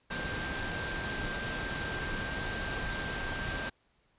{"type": "tone in noise", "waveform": "sine", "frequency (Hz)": 1577, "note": "G6", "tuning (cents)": 10, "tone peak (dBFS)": -38, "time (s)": [0.1, 3.7], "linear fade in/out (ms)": 10, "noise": "pink", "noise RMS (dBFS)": -36, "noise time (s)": [0.1, 3.7], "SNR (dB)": -5, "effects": ["pink hiss -71 dBFS RMS until 4.18 s", "resampled to 8000 Hz"]}